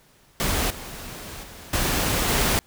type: noise with level steps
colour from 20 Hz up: pink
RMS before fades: -24 / -37 / -42 / -23 / -21 dBFS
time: 0.4-2.59 s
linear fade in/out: 0 ms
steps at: 0.7 / 1.43 / 1.73 / 2.28 s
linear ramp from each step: 5 ms
effects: pink hiss -57 dBFS RMS until 2.66 s